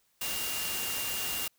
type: tone in noise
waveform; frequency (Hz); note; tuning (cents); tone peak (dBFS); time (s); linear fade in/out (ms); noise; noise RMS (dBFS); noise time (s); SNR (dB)
sine; 2799; F7; +3; -38; 0.21-1.48; 5; white; -34; 0.21-1.48; -7
effects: white hiss -71 dBFS RMS until 1.58 s